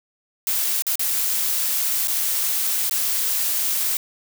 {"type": "noise with dropouts", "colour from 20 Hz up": "blue", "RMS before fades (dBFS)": -22, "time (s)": [0.47, 3.97], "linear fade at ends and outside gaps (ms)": 1, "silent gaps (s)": [[0.822, 0.867], [0.956, 0.994], [2.074, 2.081], [2.896, 2.91]], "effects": []}